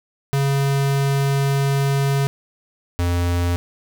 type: tone pair in turn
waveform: square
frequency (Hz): 138.59 / 87.31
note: C#3 / F2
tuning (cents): 0 / 0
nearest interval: minor sixth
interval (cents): 800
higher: first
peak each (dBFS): -17 / -18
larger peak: first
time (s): 0.33-2.27 / 2.99-3.56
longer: first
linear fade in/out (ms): 0
effects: none